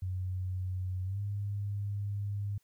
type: tone with pitch glide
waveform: sine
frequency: 92.5 to 101.46 Hz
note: F#2 to G#2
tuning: 0 to -40 cents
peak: -32 dBFS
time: 0.02-2.58 s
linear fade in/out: 5 ms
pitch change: +160 cents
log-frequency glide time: 1.04-1.2 s
effects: white hiss -74 dBFS RMS until 2.63 s